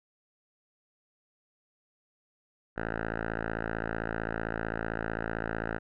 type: tone with low-pass filter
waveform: 5% pulse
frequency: 55.6 Hz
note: A1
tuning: 19 cents sharp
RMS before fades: -34 dBFS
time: 2.76-5.79 s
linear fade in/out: 20 ms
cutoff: 1500 Hz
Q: 3.3
effects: none